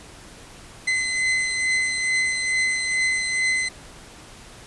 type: beating tone pair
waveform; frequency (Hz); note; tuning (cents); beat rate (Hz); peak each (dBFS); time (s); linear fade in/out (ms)
40% pulse; 2042 / 2044.3; C7 / C7; -43 / -41; 2.3; -20 / -29; 0.87-3.69; 10
effects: pink hiss -44 dBFS RMS until 4.66 s + resampled to 24000 Hz